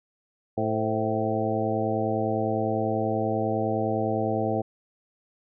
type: harmonic tone with a mistuned harmonic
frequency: 110 Hz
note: A2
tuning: in tune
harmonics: 1 / 2 / 3 / 4 / 5 / 6 / 7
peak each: -31 / -31 / -31 / -31 / -31 / -31 / -31 dBFS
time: 0.57-4.62 s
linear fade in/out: 10 ms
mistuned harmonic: 5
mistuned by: -66 cents
effects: none